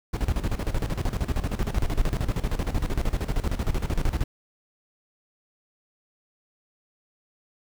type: noise with tremolo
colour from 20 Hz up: brown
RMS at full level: -23 dBFS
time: 0.13-4.24 s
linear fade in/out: 10 ms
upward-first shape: square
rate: 13 Hz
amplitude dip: 75%
effects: none